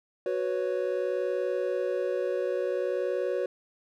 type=chord; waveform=triangle; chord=F# suspended fourth; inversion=none; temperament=equal; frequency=370 / 493.9 / 554.4 Hz; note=F#4 / B4 / C#5; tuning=0 / 0 / 0 cents; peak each=-29 dBFS; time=0.26-3.46 s; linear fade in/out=2 ms; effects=none